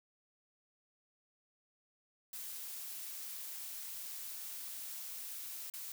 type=noise with dropouts; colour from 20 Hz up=blue; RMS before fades=-45 dBFS; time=2.33-5.92 s; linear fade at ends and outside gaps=2 ms; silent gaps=5.7-5.737 s; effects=none